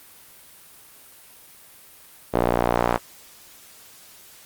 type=tone with band-pass filter sweep; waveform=sawtooth; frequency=59.6 Hz; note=A#1; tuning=39 cents sharp; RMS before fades=-21 dBFS; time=2.33-2.98 s; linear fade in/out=20 ms; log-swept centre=590 to 930 Hz; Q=1.3; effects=white hiss -48 dBFS RMS until 4.45 s + Opus 32 kbps